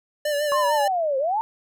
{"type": "tone with vibrato", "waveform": "square", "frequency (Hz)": 587, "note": "D5", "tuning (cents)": -1, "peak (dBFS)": -22, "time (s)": [0.25, 0.88], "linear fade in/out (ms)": 5, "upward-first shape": "sine", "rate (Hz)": 6.6, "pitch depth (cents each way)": 46}
{"type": "linear two-way sweep", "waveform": "sine", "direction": "down then up", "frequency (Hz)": [1100, 516, 920], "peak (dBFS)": -20, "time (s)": [0.52, 1.41], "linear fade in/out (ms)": 0, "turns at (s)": 1.18}
{"effects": []}